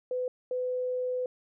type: tone pair in turn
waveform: sine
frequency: 503 / 503 Hz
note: B4 / B4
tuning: +32 / +32 cents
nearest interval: unison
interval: 0 cents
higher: neither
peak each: -28 dBFS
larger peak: neither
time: 0.11-0.28 / 0.51-1.26 s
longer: second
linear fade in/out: 2 ms
effects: none